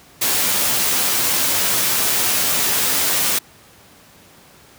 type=noise with comb filter; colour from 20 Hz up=white; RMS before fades=-18 dBFS; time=0.21-3.39 s; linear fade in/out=10 ms; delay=13 ms; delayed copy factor=-0.5; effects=pink hiss -47 dBFS RMS until 4.78 s + high-pass 80 Hz 12 dB/octave